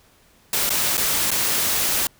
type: noise with dropouts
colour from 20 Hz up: white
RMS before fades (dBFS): -21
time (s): 0.53-2.07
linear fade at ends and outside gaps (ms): 2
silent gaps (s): 0.694-0.703 / 0.971-0.977 / 1.306-1.314
effects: pink hiss -56 dBFS RMS until 2.19 s